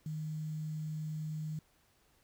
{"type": "tone with quantisation", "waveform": "sine", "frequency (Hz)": 154.8, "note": "D#3", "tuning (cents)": -9, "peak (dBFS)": -36, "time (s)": [0.06, 1.59], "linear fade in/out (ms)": 2, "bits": 10, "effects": ["pink hiss -70 dBFS RMS until 2.23 s"]}